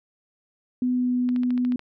sine tone with pitch glide, 250 to 248.1 Hz, B3 to B3, +21 to +8 cents, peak -20 dBFS, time 0.82-1.76 s, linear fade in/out 2 ms, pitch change -13 cents, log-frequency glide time 0.93-1.12 s
click train, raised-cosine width 0.3 ms, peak -25 dBFS, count 8, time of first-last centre 1.29-1.794 s, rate 13.9 Hz
effects none

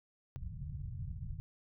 white low-pass noise, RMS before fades -42 dBFS, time 0.36-1.4 s, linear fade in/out 0 ms, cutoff 150 Hz, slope 48 dB/octave, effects none

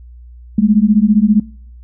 sine beating tone pair, 203.8 / 218.8 Hz, G#3 / A3, -32 / -9 cents, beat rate 15 Hz, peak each -11 dBFS, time 0.58-1.4 s, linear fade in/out 5 ms, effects noise-tail reverb RT60 0.6 s tail -25 dB re dry + added 60 Hz sine -34 dBFS peak until 1.83 s

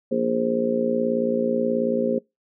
harmonic tone, 58.5 Hz, A#1, 7 cents sharp, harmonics 3 / 4 / 5 / 6 / 7 / 8 / 9, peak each -36 / -24 / -33 / -36 / -26 / -35 / -24 dBFS, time 0.11-2.19 s, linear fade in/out 10 ms, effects noise-tail reverb RT60 0.2 s tail -25 dB re dry

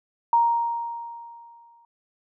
sine tone with exponential decay, 935 Hz, A#5, 5 cents sharp, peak -14 dBFS, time 0.33-1.85 s, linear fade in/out 2 ms, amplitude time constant 330 ms, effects none

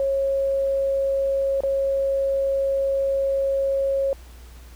sine tone with dropouts, 546 Hz, C#5, 26 cents flat, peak -19 dBFS, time 0-4.13 s, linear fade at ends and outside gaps 1 ms, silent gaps 1.606-1.635 s, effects added 60 Hz sine -41 dBFS peak until 4.75 s + pink hiss -51 dBFS RMS until 4.75 s

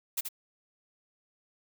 blue noise with echo, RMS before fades -30 dBFS, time 0.17-0.21 s, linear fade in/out 10 ms, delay 78 ms, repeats 1, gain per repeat -6 dB, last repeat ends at 0.288 s, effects none

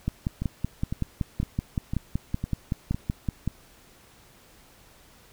two click trains, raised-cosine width 5 ms, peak -16 / -13 dBFS, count 6 / 19, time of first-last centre 0.42-2.945 / 0.08-3.476 s, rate 1.98 / 5.3 Hz, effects pink hiss -55 dBFS RMS until 5.32 s

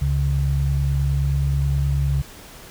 sine tone pair together, 69.14 / 138.59 Hz, C#2 / C#3, -4 / 0 cents, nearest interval octave, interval 1204 cents, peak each -20 dBFS, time 0.01-2.22 s, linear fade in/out 10 ms, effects pink hiss -42 dBFS RMS until 2.7 s

